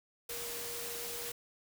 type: tone in noise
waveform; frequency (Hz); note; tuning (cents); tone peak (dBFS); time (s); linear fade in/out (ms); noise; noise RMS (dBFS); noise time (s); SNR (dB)
sine; 472.7; A#4; +24; -46; 0.29-1.32; 5; white; -41; 0.29-1.32; -8
effects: none